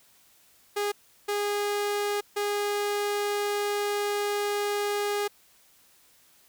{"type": "tone bursts at uneven times", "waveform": "sawtooth", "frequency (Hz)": 410.7, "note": "G#4", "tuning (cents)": -19, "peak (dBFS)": -22, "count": 3, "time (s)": [[0.76, 0.92], [1.28, 2.21], [2.36, 5.28]], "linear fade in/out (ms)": 10, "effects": ["white hiss -60 dBFS RMS until 6.48 s"]}